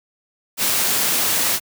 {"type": "noise", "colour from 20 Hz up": "white", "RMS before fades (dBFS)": -19, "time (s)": [0.57, 1.6], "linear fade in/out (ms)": 50, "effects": ["high-pass 100 Hz 12 dB/octave"]}